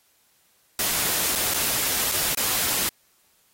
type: noise with dropouts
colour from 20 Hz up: white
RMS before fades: -24 dBFS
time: 0.79-2.89 s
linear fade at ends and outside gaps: 1 ms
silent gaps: 1.353-1.357 / 1.538-1.543 / 2.114-2.12 / 2.348-2.373 s
effects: white hiss -63 dBFS RMS until 3.53 s + AAC 48 kbps